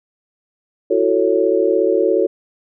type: chord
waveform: sine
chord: F# minor seventh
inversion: third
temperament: just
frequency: 333 / 370 / 444 / 555 Hz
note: E4 / F#4 / A4 / C#5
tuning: +18 / 0 / +16 / +2 cents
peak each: -20 / -17 / -17 / -19 dBFS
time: 0.9-2.27 s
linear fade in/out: 10 ms
effects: none